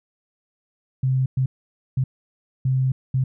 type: tone bursts at uneven times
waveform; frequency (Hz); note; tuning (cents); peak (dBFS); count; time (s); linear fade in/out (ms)
sine; 130.81; C3; 0; -17; 5; 1.03-1.26 / 1.37-1.46 / 1.97-2.04 / 2.65-2.92 / 3.14-3.24; 5
effects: none